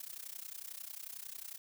blue noise with amplitude modulation, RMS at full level -43 dBFS, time 0-1.58 s, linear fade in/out 5 ms, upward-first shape sine, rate 31.1 Hz, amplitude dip 90%, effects none

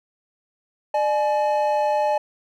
triangle tone pair together, 600.3 / 849 Hz, D5 / G#5, +38 / +38 cents, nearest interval tritone, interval 600 cents, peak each -19 dBFS, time 0.94-2.18 s, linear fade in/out 5 ms, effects none

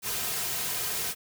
white noise with comb filter, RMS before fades -31 dBFS, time 0.02-1.15 s, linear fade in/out 50 ms, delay 3.5 ms, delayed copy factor -0.55, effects none

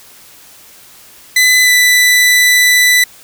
sawtooth tone with pitch glide, 2007 to 1985.1 Hz, B6 to B6, +27 to +8 cents, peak -3 dBFS, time 1.36-3.04 s, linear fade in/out 5 ms, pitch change -19 cents, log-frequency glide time 1.63-1.71 s, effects white hiss -40 dBFS RMS until 3.23 s

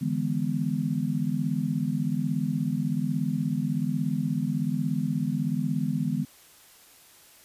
sine chord, E dominant seventh, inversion third, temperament just, 148.33 / 164.81 / 206 / 247.2 Hz, D3 / E3 / G#3 / B3, +18 / 0 / -14 / +2 cents, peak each -30 dBFS, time 0.01-6.25 s, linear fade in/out 10 ms, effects white hiss -54 dBFS RMS until 7.44 s + resampled to 32000 Hz

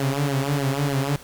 sawtooth tone with flanger, 139.4 Hz, C#3, 10 cents sharp, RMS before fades -23 dBFS, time 0-1.16 s, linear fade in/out 2 ms, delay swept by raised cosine 0.8 to 6.7 ms, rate 3.3 Hz, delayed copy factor -0.95, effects pink hiss -44 dBFS RMS until 1.23 s

